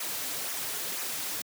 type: noise with flanger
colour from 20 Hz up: white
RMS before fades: -34 dBFS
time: 0-1.42 s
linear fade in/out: 5 ms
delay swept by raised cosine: 0.23 to 6.03 ms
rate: 2 Hz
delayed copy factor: -0.55
effects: high-pass 150 Hz 12 dB/octave